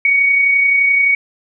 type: tone with amplitude modulation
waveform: sine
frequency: 2240 Hz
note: C#7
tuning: 18 cents sharp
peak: -8 dBFS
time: 0.05-1.15 s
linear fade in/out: 2 ms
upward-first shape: sine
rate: 31.6 Hz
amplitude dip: 35%
effects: none